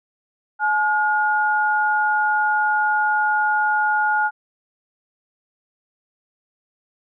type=tone pair together; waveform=sine; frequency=850.9 / 1431 Hz; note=G#5 / F6; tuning=+42 / +42 cents; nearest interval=major sixth; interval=900 cents; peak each=-19 dBFS; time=0.59-4.31 s; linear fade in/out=50 ms; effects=none